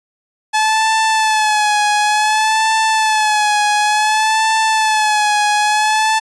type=tone with vibrato; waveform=sawtooth; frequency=859 Hz; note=A5; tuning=42 cents flat; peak=-8 dBFS; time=0.53-6.2 s; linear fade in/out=20 ms; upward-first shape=sine; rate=0.56 Hz; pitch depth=49 cents each way; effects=resampled to 22050 Hz